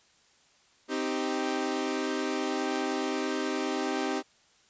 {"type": "chord", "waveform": "sawtooth", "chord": "C minor", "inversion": "none", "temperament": "equal", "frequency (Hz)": [261.6, 311.1, 392], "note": ["C4", "Eb4", "G4"], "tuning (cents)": [0, 0, 0], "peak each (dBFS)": -29, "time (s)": [0.88, 4.23], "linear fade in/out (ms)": 50, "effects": ["white hiss -63 dBFS RMS until 4.69 s", "resampled to 16000 Hz"]}